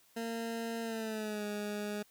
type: tone with pitch glide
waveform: 20% pulse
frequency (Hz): 229.2 to 207.8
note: A#3 to G#3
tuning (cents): -29 to +1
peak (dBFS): -31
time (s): 0.16-2.03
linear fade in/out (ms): 10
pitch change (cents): -170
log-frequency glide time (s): 0.82-1.44
effects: white hiss -66 dBFS RMS until 2.1 s